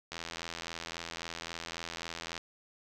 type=click train; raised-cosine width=0.2 ms; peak=-21 dBFS; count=190; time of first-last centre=0.12-2.378 s; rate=83.7 Hz; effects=10-bit